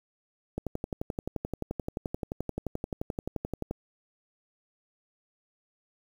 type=click train; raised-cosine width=2 ms; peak=-18 dBFS; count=37; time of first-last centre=0.58-3.71 s; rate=11.5 Hz; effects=8-bit